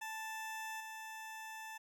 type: tone with level steps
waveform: 20% pulse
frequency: 880 Hz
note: A5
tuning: in tune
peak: -37 / -41 dBFS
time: 0.01-1.78 s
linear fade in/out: 10 ms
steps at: 0.8 s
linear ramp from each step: 5 ms
effects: none